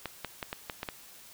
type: clicks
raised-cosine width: 0.3 ms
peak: -18 dBFS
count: 7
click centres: 0.057 / 0.247 / 0.428 / 0.529 / 0.698 / 0.831 / 0.888 s
effects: white hiss -52 dBFS RMS until 1.33 s